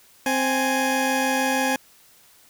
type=tone pair together; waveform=20% pulse; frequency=262.2 / 833 Hz; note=C4 / G#5; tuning=+4 / +5 cents; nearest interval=octave + minor sixth; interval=2001 cents; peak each=-18 dBFS; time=0.26-1.76 s; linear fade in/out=2 ms; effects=white hiss -54 dBFS RMS until 2.49 s